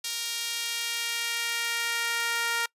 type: tone with high-pass filter sweep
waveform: sawtooth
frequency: 466.2 Hz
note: A#4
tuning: in tune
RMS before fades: -30 dBFS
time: 0.04-2.66 s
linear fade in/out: 5 ms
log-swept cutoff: 3800 to 1400 Hz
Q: 1.2
effects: noise-tail reverb RT60 0.1 s tail -24 dB re dry + resampled to 32000 Hz